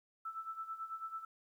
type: tone with tremolo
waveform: sine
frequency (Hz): 1321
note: E6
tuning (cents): +3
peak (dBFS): -38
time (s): 0.25-1.25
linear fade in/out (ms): 5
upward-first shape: sine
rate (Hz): 9.1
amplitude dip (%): 75
effects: 12-bit